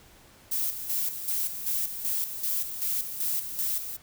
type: noise with tremolo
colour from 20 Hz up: violet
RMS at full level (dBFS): -28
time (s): 0.51-3.97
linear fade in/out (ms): 10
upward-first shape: square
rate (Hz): 2.6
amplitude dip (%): 60
effects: pink hiss -55 dBFS RMS until 4.02 s